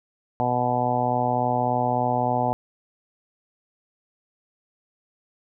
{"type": "harmonic tone", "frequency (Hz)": 123.47, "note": "B2", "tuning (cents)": 0, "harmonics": [1, 2, 3, 4, 5, 6, 7, 8], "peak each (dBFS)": [-29, -29, -36, -31, -28, -25, -26, -35], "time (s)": [0.4, 2.53], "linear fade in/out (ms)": 0, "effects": []}